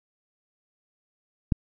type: click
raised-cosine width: 5 ms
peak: -8 dBFS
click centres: 1.522 s
effects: none